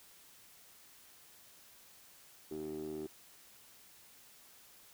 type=tone with band-pass filter; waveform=15% pulse; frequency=77 Hz; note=D#2; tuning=17 cents flat; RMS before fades=-42 dBFS; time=2.51-3.07 s; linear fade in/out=5 ms; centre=370 Hz; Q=7.4; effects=white hiss -60 dBFS RMS until 4.93 s